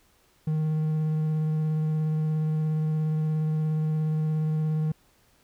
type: tone with vibrato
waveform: triangle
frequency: 155.56 Hz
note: D#3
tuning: in tune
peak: -21 dBFS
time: 0.47-4.92 s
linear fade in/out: 5 ms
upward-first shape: triangle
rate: 17 Hz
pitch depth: 14 cents each way
effects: pink hiss -63 dBFS RMS until 5.43 s